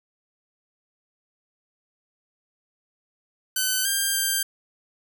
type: tone with pitch steps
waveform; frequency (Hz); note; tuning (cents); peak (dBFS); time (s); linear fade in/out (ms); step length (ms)
5% pulse; 1518 / 1594 / 1582; F#6 / G6 / G6; +44 / +28 / +15; -11; 3.56-4.43; 5; 290
effects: none